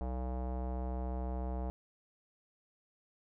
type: tone with low-pass filter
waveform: square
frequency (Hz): 63.1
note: B1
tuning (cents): +38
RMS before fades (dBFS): -37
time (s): 0.01-1.7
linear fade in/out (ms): 0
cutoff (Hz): 750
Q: 2.5
effects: none